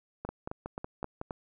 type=two click trains; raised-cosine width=1 ms; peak=-22 / -22 dBFS; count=5 / 6; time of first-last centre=0.25-1.308 / 0.29-1.214 s; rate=3.78 / 5.41 Hz; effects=none